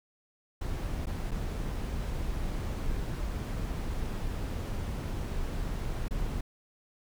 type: noise with dropouts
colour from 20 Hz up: brown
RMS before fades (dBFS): -33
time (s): 0.61-6.41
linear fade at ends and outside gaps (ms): 5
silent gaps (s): 1.058-1.068 / 1.31-1.315 / 6.083-6.108
effects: none